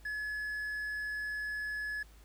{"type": "tone", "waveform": "triangle", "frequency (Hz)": 1703, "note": "G#6", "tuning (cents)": 43, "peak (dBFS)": -33, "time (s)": [0.05, 2.03], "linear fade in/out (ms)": 5, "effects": ["added 53 Hz sine -54 dBFS peak until 2.24 s", "pink hiss -63 dBFS RMS until 2.24 s"]}